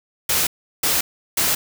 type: noise bursts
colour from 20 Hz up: white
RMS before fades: -19 dBFS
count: 3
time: 0.29-1.55 s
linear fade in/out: 5 ms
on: 180 ms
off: 360 ms
effects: none